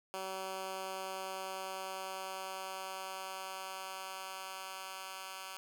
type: tone with high-pass filter sweep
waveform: 10% pulse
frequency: 190 Hz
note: F#3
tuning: 46 cents sharp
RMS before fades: -43 dBFS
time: 0.14-5.57 s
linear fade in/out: 0 ms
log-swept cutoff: 410 to 1300 Hz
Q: 0.78
effects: none